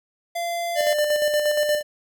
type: tone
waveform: square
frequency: 687 Hz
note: F5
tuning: 29 cents flat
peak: -25 dBFS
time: 0.35-0.94 s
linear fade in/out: 10 ms
type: tone with tremolo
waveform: square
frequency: 596 Hz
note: D5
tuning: 25 cents sharp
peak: -18 dBFS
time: 0.75-1.83 s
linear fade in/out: 50 ms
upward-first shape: square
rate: 8.5 Hz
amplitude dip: 40%
effects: none